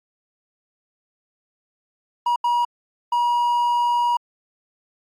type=tone bursts at uneven times; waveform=triangle; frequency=959 Hz; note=A#5; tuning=49 cents sharp; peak=-15 dBFS; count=3; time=2.26-2.36 / 2.44-2.65 / 3.12-4.17 s; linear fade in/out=5 ms; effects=AAC 64 kbps